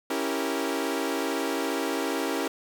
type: chord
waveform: sawtooth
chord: C# diminished seventh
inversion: none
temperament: equal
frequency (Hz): 277.2 / 329.6 / 392 / 466.2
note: C#4 / E4 / G4 / Bb4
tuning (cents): 0 / 0 / 0 / 0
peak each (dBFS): -27 / -28 / -29 / -29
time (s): 0.1-2.48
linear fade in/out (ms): 5
effects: none